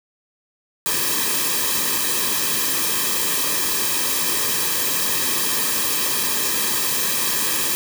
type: noise with comb filter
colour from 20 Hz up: white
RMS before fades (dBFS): -21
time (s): 0.86-7.75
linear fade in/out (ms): 0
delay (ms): 1.4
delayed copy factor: -0.8
effects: none